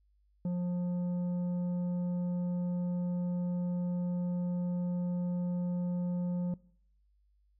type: tone with tanh clipping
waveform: sine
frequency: 177.3 Hz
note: F3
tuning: 26 cents sharp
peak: -31 dBFS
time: 0.45-6.54 s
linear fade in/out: 2 ms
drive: 7 dB
effects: noise-tail reverb RT60 0.6 s tail -22 dB re dry + added 50 Hz sine -66 dBFS peak until 7.59 s